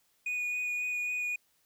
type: tone with vibrato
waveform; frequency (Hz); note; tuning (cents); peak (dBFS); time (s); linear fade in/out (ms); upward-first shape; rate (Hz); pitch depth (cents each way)
triangle; 2464; D#7; -17; -29; 0.26-1.36; 5; sine; 3.7; 9
effects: white hiss -71 dBFS RMS until 1.65 s